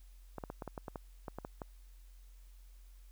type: clicks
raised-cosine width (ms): 1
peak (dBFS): -27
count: 12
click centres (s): 0.383 / 0.438 / 0.501 / 0.622 / 0.677 / 0.778 / 0.882 / 0.958 / 1.282 / 1.386 / 1.449 / 1.618
effects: added 44 Hz sine -53 dBFS peak until 3.11 s + white hiss -70 dBFS RMS until 3.11 s

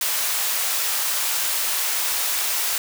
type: high-pass noise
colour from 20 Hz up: white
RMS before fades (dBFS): -23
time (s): 0.01-2.78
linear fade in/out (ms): 2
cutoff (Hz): 680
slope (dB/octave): 12
effects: none

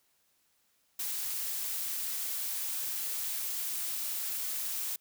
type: noise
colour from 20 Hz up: blue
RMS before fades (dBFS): -35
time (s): 0.99-4.96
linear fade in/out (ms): 5
effects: white hiss -72 dBFS RMS until 5 s

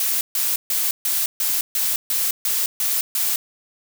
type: noise bursts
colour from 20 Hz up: blue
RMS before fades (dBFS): -21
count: 10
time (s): 0-3.36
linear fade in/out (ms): 2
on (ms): 210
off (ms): 140
effects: none

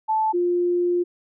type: tone pair in turn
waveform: sine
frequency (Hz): 874 / 352.1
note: A5 / F4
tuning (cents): -12 / +14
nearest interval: octave + major third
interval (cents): 1574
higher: first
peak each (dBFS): -18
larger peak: neither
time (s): 0.08-0.33 / 0.33-1.04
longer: second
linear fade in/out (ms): 20
effects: none

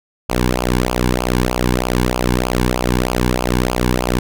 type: tone with flanger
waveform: sawtooth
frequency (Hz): 61.74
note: B1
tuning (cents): 0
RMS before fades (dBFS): -17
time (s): 0.29-4.19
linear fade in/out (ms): 5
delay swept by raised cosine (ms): 0.51 to 1.61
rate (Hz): 3.2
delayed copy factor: -0.85
effects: none

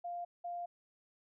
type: tone bursts at uneven times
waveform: sine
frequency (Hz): 698.5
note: F5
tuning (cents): 0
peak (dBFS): -38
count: 2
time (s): 0.04-0.25 / 0.44-0.66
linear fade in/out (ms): 10
effects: none

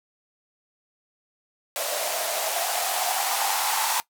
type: noise with band-pass filter sweep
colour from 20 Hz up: violet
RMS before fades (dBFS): -26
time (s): 1.76-4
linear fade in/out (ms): 0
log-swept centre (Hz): 590 to 900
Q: 7
effects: noise-tail reverb RT60 0.1 s tail -19 dB re dry

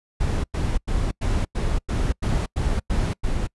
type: noise bursts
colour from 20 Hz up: brown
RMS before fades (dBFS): -22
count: 10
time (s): 0.2-3.473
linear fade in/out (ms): 10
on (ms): 240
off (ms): 97
effects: noise-tail reverb RT60 0.1 s tail -26 dB re dry + resampled to 24000 Hz

